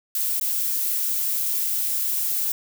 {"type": "noise with dropouts", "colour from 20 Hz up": "violet", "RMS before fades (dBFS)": -24, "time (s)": [0.15, 2.52], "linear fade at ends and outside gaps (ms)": 2, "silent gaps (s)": [0.398, 0.411], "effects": []}